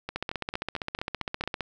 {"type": "two click trains", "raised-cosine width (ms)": 0.3, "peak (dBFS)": [-14, -17], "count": [23, 7], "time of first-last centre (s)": [[0.16, 1.607], [0.09, 1.438]], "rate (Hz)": [15.2, 4.45], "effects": []}